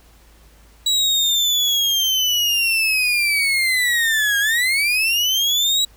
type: linear two-way sweep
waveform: 35% pulse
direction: down then up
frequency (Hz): 3906 to 1614 to 3906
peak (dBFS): -14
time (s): 0.86-5.85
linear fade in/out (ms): 5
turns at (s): 4.39
effects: added 54 Hz sine -48 dBFS peak until 5.96 s + pink hiss -53 dBFS RMS until 5.96 s